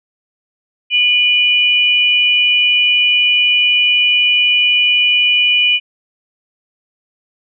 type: tone pair together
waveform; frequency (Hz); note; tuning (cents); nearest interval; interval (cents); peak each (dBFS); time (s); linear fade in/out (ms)
sine; 2448 / 2960; D#7 / F#7; -29 / 0; minor third; 329; -12; 0.9-5.8; 50
effects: none